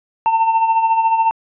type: tone with tremolo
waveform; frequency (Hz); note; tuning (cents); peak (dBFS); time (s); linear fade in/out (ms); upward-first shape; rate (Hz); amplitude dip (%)
triangle; 900; A5; +39; -8; 0.26-1.31; 0; sine; 14; 55
effects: resampled to 8000 Hz